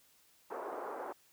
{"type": "band-pass noise", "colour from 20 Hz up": "pink", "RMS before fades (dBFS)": -42, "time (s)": [0.5, 1.13], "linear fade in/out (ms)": 10, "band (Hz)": [400, 1200], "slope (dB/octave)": 24, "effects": ["white hiss -67 dBFS RMS until 1.32 s"]}